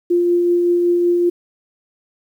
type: tone with tremolo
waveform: sine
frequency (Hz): 349.2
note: F4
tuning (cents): 0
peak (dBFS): -11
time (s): 0.1-1.3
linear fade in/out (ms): 10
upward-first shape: triangle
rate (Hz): 5.3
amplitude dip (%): 25
effects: 8-bit